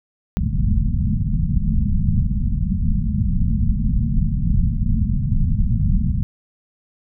pink low-pass noise, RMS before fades -18 dBFS, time 0.37-6.23 s, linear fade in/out 0 ms, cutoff 230 Hz, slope 96 dB/octave, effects none

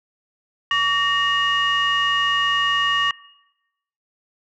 sine tone cluster, 1139 / 1845 / 2864 Hz, C#6 / A#6 / F7, +47 / -18 / +43 cents, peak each -20 dBFS, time 0.71-3.11 s, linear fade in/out 2 ms, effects noise-tail reverb RT60 0.9 s tail -21 dB re dry + tanh soft clip ceiling -11 dBFS

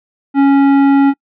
sine tone with tanh clipping, 277.2 Hz, C#4, in tune, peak -8 dBFS, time 0.34-1.14 s, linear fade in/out 50 ms, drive 13 dB, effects noise-tail reverb RT60 0.1 s tail -26 dB re dry

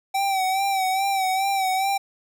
square tone with vibrato, 770 Hz, G5, 31 cents flat, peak -21 dBFS, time 0.14-1.98 s, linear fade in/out 10 ms, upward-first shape sine, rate 2.4 Hz, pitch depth 50 cents each way, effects none

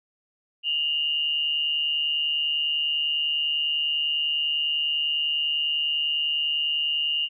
sine tone pair together, 2818 / 2968 Hz, F7 / F#7, +15 / +5 cents, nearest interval minor second, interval 90 cents, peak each -23 / -30 dBFS, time 0.63-7.29 s, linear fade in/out 50 ms, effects none

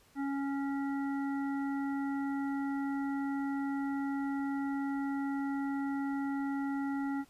harmonic tone, 277.2 Hz, C#4, in tune, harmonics 1 / 3 / 5 / 7, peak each -32 / -42 / -46 / -49 dBFS, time 0.15-7.25 s, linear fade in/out 50 ms, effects pink hiss -64 dBFS RMS until 7.29 s + resampled to 32000 Hz

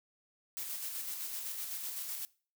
blue noise with tremolo, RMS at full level -39 dBFS, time 0.57-2.25 s, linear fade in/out 0 ms, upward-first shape square, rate 7.9 Hz, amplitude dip 30%, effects noise-tail reverb RT60 0.4 s tail -22 dB re dry

